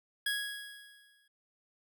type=tone with exponential decay; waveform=25% pulse; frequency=1661.2 Hz; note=G#6; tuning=in tune; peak=-25 dBFS; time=0.26-1.28 s; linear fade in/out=5 ms; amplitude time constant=220 ms; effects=none